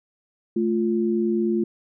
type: tone pair together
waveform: sine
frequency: 218.9 / 348.5 Hz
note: A3 / F4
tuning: -9 / -4 cents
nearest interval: minor sixth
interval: 805 cents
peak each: -22 dBFS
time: 0.56-1.64 s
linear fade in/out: 5 ms
effects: none